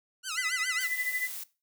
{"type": "tone with vibrato", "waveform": "10% pulse", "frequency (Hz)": 1396.9, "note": "F6", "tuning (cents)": 0, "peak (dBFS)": -24, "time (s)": [0.23, 0.88], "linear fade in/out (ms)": 50, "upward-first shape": "sine", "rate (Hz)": 7.3, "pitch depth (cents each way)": 190}
{"type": "tone with tremolo", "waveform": "sine", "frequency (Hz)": 2004, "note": "B6", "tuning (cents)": 25, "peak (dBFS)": -26, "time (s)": [0.37, 1.28], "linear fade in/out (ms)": 10, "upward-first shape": "triangle", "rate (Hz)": 13, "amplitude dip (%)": 80}
{"type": "noise", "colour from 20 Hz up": "blue", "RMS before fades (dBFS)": -39, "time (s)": [0.8, 1.44], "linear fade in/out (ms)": 10}
{"effects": ["noise-tail reverb RT60 0.3 s tail -19 dB re dry"]}